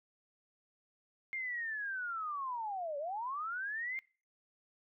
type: linear two-way sweep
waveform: sine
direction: down then up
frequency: 2135 to 554.4 to 2135 Hz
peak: -36 dBFS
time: 1.33-3.99 s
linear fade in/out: 0 ms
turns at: 2.98 s
effects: noise-tail reverb RT60 0.4 s tail -24 dB re dry